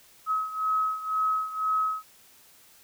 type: beating tone pair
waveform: sine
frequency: 1278 / 1280 Hz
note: D#6 / D#6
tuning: +46 / +49 cents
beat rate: 2 Hz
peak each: -26 / -30 dBFS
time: 0.26-2.03 s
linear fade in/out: 50 ms
effects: white hiss -56 dBFS RMS until 2.83 s